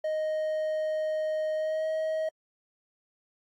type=tone with pitch glide; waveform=triangle; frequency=622.3 to 632.1 Hz; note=D#5 to D#5; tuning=0 to +27 cents; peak=-25 dBFS; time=0.04-2.29 s; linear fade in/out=5 ms; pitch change=+27 cents; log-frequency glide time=1.55-1.86 s; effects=AAC 64 kbps